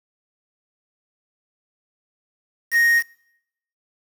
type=tone with quantisation; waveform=triangle; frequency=1864.7 Hz; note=A#6; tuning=in tune; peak=-12 dBFS; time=2.71-3.03 s; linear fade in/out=50 ms; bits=5; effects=noise-tail reverb RT60 0.8 s tail -24 dB re dry